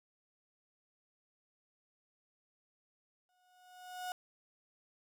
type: tone with exponential growth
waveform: 35% pulse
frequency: 729 Hz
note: F#5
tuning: 26 cents flat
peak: -35 dBFS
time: 3.29-4.12 s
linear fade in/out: 1 ms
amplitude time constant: 180 ms
effects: none